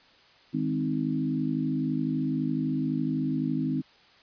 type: harmonic tone with a mistuned harmonic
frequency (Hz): 51.9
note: G#1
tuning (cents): 0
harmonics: 3 / 4 / 5 / 6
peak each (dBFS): -31 / -35 / -28 / -32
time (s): 0.53-3.82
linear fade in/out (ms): 20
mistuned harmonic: 4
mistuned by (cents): -17
effects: white hiss -57 dBFS RMS until 4.22 s + resampled to 11025 Hz